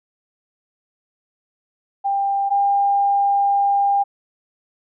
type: tone pair in turn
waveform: sine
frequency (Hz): 794 / 800.9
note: G5 / G5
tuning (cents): +22 / +37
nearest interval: unison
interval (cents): 15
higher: second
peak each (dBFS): -17 / -14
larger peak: second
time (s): 2.04-2.5 / 2.5-4.04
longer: second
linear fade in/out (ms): 20
effects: none